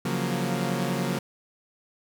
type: chord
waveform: sawtooth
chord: Gb major seventh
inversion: second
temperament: equal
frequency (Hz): 138.59 / 174.61 / 185 / 233.1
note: Db3 / F3 / Gb3 / Bb3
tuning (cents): 0 / 0 / 0 / 0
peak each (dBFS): -27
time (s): 0.05-1.19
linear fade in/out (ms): 5
effects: none